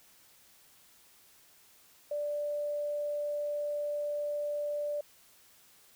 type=tone; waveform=sine; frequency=587.3 Hz; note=D5; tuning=in tune; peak=-31 dBFS; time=2.11-5.01 s; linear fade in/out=5 ms; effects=white hiss -61 dBFS RMS until 5.95 s